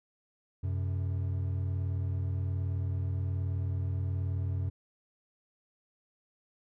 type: tone pair together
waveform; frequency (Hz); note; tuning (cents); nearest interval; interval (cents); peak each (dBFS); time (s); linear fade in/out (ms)
triangle; 92.5 / 131.27; F#2 / C3; 0 / +6; tritone; 606; -28 / -35; 0.63-4.7; 10
effects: none